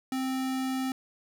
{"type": "tone", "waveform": "square", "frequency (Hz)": 261.8, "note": "C4", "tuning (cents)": 1, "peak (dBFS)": -29, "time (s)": [0.12, 0.92], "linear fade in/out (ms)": 2, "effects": []}